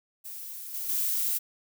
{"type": "noise with level steps", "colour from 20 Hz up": "violet", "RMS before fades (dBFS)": [-40, -34, -28], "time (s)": [0.24, 1.39], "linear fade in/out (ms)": 20, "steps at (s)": [0.74, 0.89], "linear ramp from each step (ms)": 5, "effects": []}